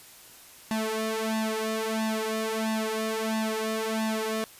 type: tone with flanger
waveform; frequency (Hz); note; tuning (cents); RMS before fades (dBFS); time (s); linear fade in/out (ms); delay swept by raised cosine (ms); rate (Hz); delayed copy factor
sawtooth; 220; A3; 0; -29; 0.71-4.44; 0; 1.1 to 2.9; 1.5; +0.9
effects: white hiss -50 dBFS RMS until 4.59 s + resampled to 32000 Hz